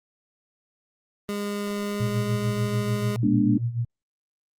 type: tone with pitch glide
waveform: 25% pulse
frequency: 204.4 to 206.1 Hz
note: G#3 to G#3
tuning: -27 to -13 cents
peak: -23 dBFS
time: 1.29-3.16 s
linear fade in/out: 0 ms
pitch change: +14 cents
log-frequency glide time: 1.81-2.27 s
type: tone with tremolo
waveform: sine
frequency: 118.2 Hz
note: A#2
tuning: 24 cents sharp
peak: -21 dBFS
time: 2-3.85 s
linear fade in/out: 5 ms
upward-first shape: sine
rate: 6.8 Hz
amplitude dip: 75%
type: chord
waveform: sine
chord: G# diminished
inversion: none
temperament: equal with one note detuned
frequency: 207.7 / 240.9 / 293.7 Hz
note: G#3 / B3 / D4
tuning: 0 / -43 / 0 cents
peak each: -22 / -24 / -22 dBFS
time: 3.23-3.58 s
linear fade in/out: 5 ms
effects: Opus 32 kbps